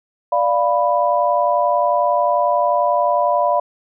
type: chord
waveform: sine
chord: B diminished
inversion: first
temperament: equal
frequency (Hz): 587.3 / 698.5 / 987.8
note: D5 / F5 / B5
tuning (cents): 0 / 0 / 0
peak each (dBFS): -18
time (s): 0.32-3.6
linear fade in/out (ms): 5
effects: none